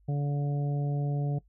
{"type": "harmonic tone", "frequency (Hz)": 143.7, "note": "D3", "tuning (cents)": -37, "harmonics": [1, 2, 3, 4, 5], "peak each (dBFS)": [-26, -40, -41, -44, -44], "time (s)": [0.08, 1.39], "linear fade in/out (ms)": 10, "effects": ["noise-tail reverb RT60 0.1 s tail -20 dB re dry", "added 50 Hz sine -59 dBFS peak until 1.48 s"]}